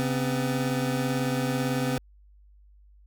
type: tone pair together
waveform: 25% pulse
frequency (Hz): 134.8 / 251.5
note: C#3 / B3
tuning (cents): -48 / +32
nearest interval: major seventh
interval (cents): 1080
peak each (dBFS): -24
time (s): 0-1.98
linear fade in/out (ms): 0
effects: added 50 Hz sine -52 dBFS peak until 3.06 s